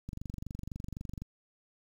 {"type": "click train", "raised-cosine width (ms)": 5, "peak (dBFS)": -27, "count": 28, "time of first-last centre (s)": [0.09, 1.22], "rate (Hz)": 23.9, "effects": ["9-bit"]}